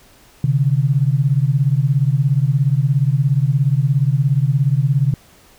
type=beating tone pair; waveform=sine; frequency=131 / 148 Hz; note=C3 / D3; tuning=+2 / +14 cents; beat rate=17 Hz; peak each=-15 / -16 dBFS; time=0.44-5.14 s; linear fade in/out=2 ms; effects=pink hiss -49 dBFS RMS until 5.58 s